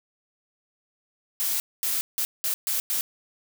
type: noise bursts at uneven times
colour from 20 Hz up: blue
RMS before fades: -26 dBFS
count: 6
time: 1.4-1.6 / 1.83-2.01 / 2.18-2.25 / 2.44-2.54 / 2.67-2.8 / 2.9-3.01 s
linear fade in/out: 0 ms
effects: none